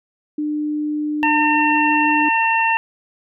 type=tone; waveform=sine; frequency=300 Hz; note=D4; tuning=37 cents sharp; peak=-19 dBFS; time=0.38-2.29 s; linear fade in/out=5 ms
type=harmonic tone; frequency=906 Hz; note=A#5; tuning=50 cents flat; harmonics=1 / 2 / 3; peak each=-17 / -21 / -19 dBFS; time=1.23-2.77 s; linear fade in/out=0 ms
effects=none